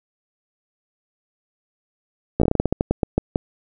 slowing click train, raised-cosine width 2 ms, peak -4 dBFS, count 15, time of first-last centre 2.4-3.359 s, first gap 15 ms, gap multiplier 1.21, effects none

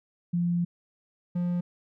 sine / triangle tone pair in turn, 173.4 / 176.02 Hz, F3 / F3, -12 / +14 cents, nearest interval unison, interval 26 cents, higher second, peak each -23 dBFS, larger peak neither, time 0.33-0.65 / 1.35-1.61 s, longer first, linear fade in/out 10 ms, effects none

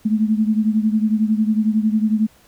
sine beating tone pair, 214 / 225 Hz, A3 / A3, -48 / +39 cents, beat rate 11 Hz, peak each -16 / -20 dBFS, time 0.05-2.27 s, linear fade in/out 10 ms, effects pink hiss -53 dBFS RMS until 2.47 s

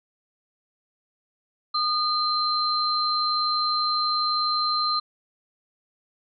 sine tone pair together, 1223 / 4116 Hz, D#6 / C8, -30 / -29 cents, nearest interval octave + major sixth, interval 2101 cents, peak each -24 dBFS, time 1.74-5 s, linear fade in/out 10 ms, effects none

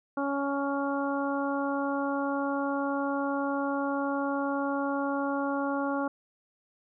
harmonic tone, 279.4 Hz, C#4, 14 cents sharp, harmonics 1 / 2 / 3 / 4 / 5, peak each -30 / -33 / -35 / -36 / -37 dBFS, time 0.17-6.08 s, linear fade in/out 5 ms, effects none

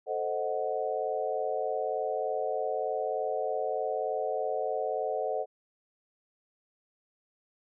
sine chord, A diminished seventh, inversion none, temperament equal, 440 / 523.3 / 622.3 / 740 Hz, A4 / C5 / Eb5 / Gb5, 0 / 0 / 0 / 0 cents, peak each -34 dBFS, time 0.06-5.46 s, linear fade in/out 50 ms, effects none

